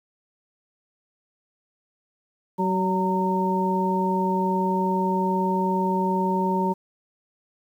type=harmonic tone with a mistuned harmonic; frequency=188.5 Hz; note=F#3; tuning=32 cents sharp; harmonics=1 / 2 / 3 / 5; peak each=-24 / -27 / -33 / -24 dBFS; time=2.58-6.74 s; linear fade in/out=20 ms; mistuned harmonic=5; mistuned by=-43 cents; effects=9-bit